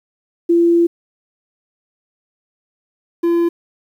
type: tone pair in turn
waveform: sine / triangle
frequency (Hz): 340.6 / 340.6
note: F4 / F4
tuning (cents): -43 / -43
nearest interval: unison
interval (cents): 0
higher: neither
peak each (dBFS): -9 / -10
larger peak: first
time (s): 0.49-0.87 / 3.23-3.49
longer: first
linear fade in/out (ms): 10
effects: 8-bit